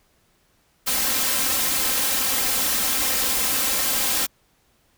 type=noise with comb filter; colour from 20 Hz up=white; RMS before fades=-22 dBFS; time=0.86-4.27 s; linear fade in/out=20 ms; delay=3.8 ms; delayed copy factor=+0.8; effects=pink hiss -63 dBFS RMS until 4.97 s